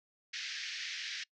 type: band-pass noise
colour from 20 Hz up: pink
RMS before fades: -41 dBFS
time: 0.33-1.24 s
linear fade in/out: 10 ms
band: 1700 to 5900 Hz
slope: 48 dB/octave
effects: noise-tail reverb RT60 0.1 s tail -23 dB re dry